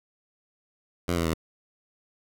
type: tone with pitch steps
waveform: 10% pulse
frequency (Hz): 87.31 / 83.95 / 80.71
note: F2 / E2 / E2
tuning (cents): 0 / +32 / -36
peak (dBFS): -16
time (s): 1.08-1.338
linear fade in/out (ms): 5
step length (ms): 86
effects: none